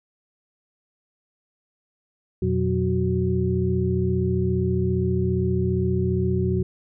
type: tone cluster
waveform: sine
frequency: 86.8 / 121.7 / 184.1 / 370.9 Hz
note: F2 / B2 / F#3 / F#4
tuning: -10 / -25 / -8 / +4 cents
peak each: -25 dBFS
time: 2.42-6.63 s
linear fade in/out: 5 ms
effects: none